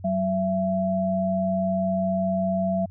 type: tone pair together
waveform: sine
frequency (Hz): 187.69 / 670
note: F#3 / E5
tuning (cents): +25 / +28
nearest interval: octave + minor seventh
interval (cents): 2203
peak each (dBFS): -24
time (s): 0.04-2.86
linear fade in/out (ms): 10
effects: added 93 Hz sine -39 dBFS peak until 2.9 s